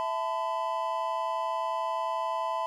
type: chord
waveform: triangle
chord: E suspended fourth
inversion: none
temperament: equal with one note detuned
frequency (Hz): 659.3 / 880 / 1011.4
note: E5 / A5 / B5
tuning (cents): 0 / 0 / +41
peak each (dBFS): -32 / -32 / -29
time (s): 0-2.66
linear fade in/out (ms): 0
effects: none